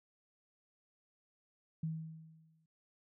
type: tone with exponential decay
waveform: sine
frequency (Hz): 160.1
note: D#3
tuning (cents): +50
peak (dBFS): -33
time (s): 1.83-2.66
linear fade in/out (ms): 5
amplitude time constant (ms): 180
effects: none